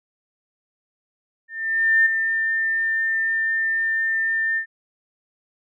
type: tone with ADSR envelope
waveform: sine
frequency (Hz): 1799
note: A6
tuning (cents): +38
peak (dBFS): -12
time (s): 1.48-4.66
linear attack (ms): 580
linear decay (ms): 8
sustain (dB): -7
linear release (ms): 89
effects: none